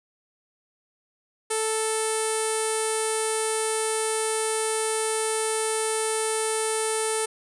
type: tone with low-pass filter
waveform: sawtooth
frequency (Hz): 440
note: A4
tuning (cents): 0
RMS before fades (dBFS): -26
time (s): 1.5-7.26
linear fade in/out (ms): 10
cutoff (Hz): 9100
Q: 9
effects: none